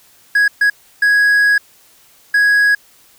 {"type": "tone bursts at uneven times", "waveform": "triangle", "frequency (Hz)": 1661.2, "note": "G#6", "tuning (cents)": 0, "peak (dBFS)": -7, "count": 4, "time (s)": [[0.35, 0.48], [0.61, 0.7], [1.02, 1.58], [2.34, 2.75]], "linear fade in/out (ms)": 5, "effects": ["white hiss -49 dBFS RMS until 3.18 s"]}